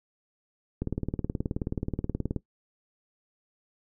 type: click train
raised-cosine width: 3 ms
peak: -16 dBFS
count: 30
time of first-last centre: 0.82-2.363 s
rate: 18.8 Hz
effects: noise-tail reverb RT60 0.1 s tail -18 dB re dry